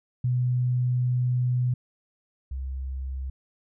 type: tone pair in turn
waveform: sine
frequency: 124.6 / 66 Hz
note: B2 / C2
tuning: +16 / +16 cents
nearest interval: major seventh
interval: 1100 cents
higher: first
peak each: -21 / -29 dBFS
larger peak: first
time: 0.24-1.74 / 2.51-3.3 s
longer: first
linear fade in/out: 5 ms
effects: none